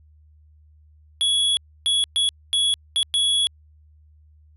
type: tone bursts at uneven times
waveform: square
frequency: 3364 Hz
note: G#7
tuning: 22 cents sharp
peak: -18 dBFS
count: 6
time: 1.21-1.57 / 1.86-2.04 / 2.16-2.29 / 2.53-2.74 / 2.96-3.03 / 3.14-3.47 s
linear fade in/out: 0 ms
effects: added 76 Hz sine -50 dBFS peak until 4.56 s + resampled to 32000 Hz

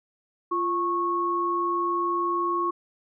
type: tone pair together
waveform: sine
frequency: 346.5 / 1100 Hz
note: F4 / C#6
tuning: -14 / -14 cents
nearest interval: octave + minor sixth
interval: 2000 cents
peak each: -28 / -24 dBFS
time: 0.51-2.71 s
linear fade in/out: 10 ms
effects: none

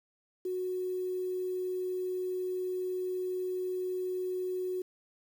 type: tone with quantisation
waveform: sine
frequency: 367.4 Hz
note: F#4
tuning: 12 cents flat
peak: -31 dBFS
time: 0.45-4.82 s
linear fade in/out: 5 ms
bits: 9
effects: none

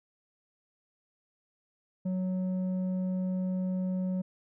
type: tone with low-pass filter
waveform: square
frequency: 185 Hz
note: F#3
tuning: in tune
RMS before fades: -31 dBFS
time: 2.05-4.22 s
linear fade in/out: 10 ms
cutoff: 380 Hz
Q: 3.4
effects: none

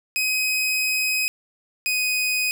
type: tone pair in turn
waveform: sawtooth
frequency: 2523 / 2500 Hz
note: D#7 / D#7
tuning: +23 / +8 cents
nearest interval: unison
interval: 15 cents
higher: first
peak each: -17 dBFS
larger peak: neither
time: 0.16-1.28 / 1.86-2.51 s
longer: first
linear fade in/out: 0 ms
effects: none

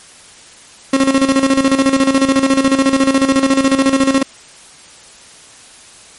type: tone with tremolo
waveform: 35% pulse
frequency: 269.7 Hz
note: C#4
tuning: 47 cents flat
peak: -6 dBFS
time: 0.93-4.23 s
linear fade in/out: 5 ms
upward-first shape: square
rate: 14 Hz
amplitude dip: 65%
effects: white hiss -40 dBFS RMS until 6.18 s + MP3 48 kbps

